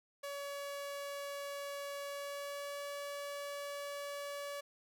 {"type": "tone with pitch glide", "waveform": "sawtooth", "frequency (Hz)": [566, 570.6], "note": ["C#5", "C#5"], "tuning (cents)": [36, 50], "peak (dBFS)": -37, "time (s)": [0.23, 4.61], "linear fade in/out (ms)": 10, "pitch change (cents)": 14, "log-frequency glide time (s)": [2.07, 2.82], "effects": []}